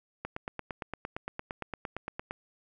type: click train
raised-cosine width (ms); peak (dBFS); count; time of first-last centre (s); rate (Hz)
0.5; -20; 19; 0.25-2.309; 8.74
effects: none